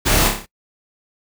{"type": "noise with echo", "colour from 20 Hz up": "pink", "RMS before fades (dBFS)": -17, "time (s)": [0.05, 0.29], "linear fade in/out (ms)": 20, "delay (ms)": 29, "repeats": 6, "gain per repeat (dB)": -4, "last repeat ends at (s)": 0.464, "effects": ["noise-tail reverb RT60 0.1 s tail -22 dB re dry"]}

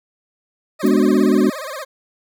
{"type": "tone with vibrato", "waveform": "20% pulse", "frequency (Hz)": 576, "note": "D5", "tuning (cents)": -34, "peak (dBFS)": -22, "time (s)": [0.79, 1.85], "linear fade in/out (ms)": 20, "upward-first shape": "sine", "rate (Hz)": 17, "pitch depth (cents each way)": 180}
{"type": "chord", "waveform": "sine", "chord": "G# half-diminished seventh", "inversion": "none", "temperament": "equal", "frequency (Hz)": [207.7, 246.9, 293.7, 370], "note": ["G#3", "B3", "D4", "F#4"], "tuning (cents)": [0, 0, 0, 0], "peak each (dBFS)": -17, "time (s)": [0.83, 1.5], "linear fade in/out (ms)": 10}
{"type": "noise with exponential decay", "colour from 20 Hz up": "blue", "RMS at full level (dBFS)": -29, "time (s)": [0.86, 0.94], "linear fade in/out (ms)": 5, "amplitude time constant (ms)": 17}
{"effects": []}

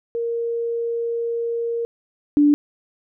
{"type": "tone pair in turn", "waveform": "sine", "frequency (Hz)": [466.2, 292.4], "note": ["A#4", "D4"], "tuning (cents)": [0, -7], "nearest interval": "minor sixth", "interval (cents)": 807, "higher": "first", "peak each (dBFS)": [-21, -11], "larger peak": "second", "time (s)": [[0.15, 1.85], [2.37, 2.54]], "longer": "first", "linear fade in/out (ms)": 0, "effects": []}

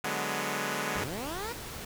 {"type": "chord", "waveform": "5% pulse", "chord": "G# half-diminished seventh", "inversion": "second", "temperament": "equal", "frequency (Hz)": [146.83, 185, 207.7, 246.9], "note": ["D3", "F#3", "G#3", "B3"], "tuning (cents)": [0, 0, 0, 0], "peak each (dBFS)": [-25, -26, -23, -25], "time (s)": [0.04, 1.04], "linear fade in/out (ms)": 2}
{"type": "linear sweep", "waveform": "15% pulse", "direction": "up", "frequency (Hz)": [45.07, 490], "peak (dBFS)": -29, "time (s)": [0.95, 1.53], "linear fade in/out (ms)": 10}
{"type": "noise", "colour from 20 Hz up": "pink", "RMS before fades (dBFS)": -41, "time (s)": [1.03, 1.85], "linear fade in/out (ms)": 5}
{"effects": []}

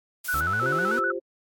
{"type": "noise", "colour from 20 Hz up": "blue", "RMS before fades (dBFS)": -34, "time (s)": [0.24, 0.41], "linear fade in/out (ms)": 10}
{"type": "tone with vibrato", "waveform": "sine", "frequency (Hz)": 1396.9, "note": "F6", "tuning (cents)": 0, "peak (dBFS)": -23, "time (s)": [0.28, 1.12], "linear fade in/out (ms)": 10, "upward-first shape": "square", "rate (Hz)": 7.9, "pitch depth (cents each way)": 100}
{"type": "exponential sweep", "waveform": "35% pulse", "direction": "up", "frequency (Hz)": [67.6, 253.6], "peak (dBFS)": -29, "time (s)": [0.34, 0.99], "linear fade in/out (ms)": 0}
{"type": "chord", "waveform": "sine", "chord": "F suspended second", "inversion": "none", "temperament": "just", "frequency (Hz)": [349.2, 392.9, 523.8], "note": ["F4", "G4", "C5"], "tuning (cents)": [0, 4, 2], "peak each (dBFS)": -32, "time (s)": [0.61, 1.2], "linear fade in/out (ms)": 20}
{"effects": ["AAC 64 kbps"]}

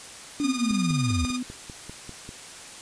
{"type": "tone with tremolo", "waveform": "10% pulse", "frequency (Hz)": 1224, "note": "D#6", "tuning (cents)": -29, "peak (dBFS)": -20, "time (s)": [0.39, 1.4], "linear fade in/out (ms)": 50, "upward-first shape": "sine", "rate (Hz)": 20, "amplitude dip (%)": 75}
{"type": "linear sweep", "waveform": "sine", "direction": "down", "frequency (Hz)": [293.7, 70.4], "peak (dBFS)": -23, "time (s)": [0.4, 1.25], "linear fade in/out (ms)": 0}
{"type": "tone", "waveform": "sine", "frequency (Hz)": 250.2, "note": "B3", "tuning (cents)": 23, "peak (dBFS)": -27, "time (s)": [0.44, 1.43], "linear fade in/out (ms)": 5}
{"type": "click train", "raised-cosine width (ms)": 3, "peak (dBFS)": -26, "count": 9, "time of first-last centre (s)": [0.71, 2.291], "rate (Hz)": 5.06}
{"effects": ["white hiss -42 dBFS RMS until 2.81 s", "resampled to 22050 Hz"]}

